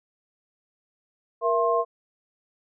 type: tone cluster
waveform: sine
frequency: 470.6 / 670 / 1062 Hz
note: A#4 / E5 / C6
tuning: +16 / +28 / +25 cents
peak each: -24 dBFS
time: 1.41-1.85 s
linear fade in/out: 50 ms
effects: none